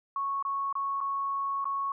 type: tone with dropouts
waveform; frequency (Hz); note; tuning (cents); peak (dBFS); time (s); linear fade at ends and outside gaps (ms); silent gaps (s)
sine; 1105; C#6; -6; -28; 0.16-1.92; 2; 0.426-0.45 / 0.727-0.753 / 1.005-1.011 / 1.644-1.654
effects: none